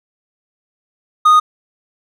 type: tone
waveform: triangle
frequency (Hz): 1238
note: D#6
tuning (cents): -9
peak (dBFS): -4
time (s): 1.25-1.4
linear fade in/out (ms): 10
effects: none